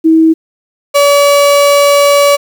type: tone pair in turn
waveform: sine / 35% pulse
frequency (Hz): 322 / 570.6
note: E4 / C#5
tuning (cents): -41 / +50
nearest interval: minor seventh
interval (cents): 991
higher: second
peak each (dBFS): -3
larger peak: neither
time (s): 0.04-0.34 / 0.94-2.37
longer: second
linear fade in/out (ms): 20
effects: 7-bit